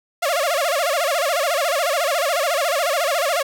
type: tone with vibrato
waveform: sawtooth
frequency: 622.3 Hz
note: D#5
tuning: in tune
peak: -14 dBFS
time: 0.22-3.43 s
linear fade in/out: 10 ms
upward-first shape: sine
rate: 14 Hz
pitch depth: 230 cents each way
effects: none